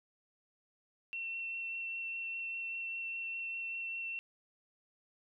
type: tone with vibrato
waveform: sine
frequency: 2707 Hz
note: E7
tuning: 45 cents sharp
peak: -37 dBFS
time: 1.13-4.19 s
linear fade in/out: 0 ms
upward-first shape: sine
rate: 5 Hz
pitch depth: 8 cents each way
effects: none